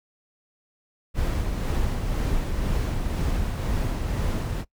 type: noise with tremolo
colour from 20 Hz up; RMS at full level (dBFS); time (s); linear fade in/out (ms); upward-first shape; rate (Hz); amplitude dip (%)
brown; -24; 1.14-4.65; 50; sine; 2; 30
effects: noise-tail reverb RT60 0.1 s tail -22 dB re dry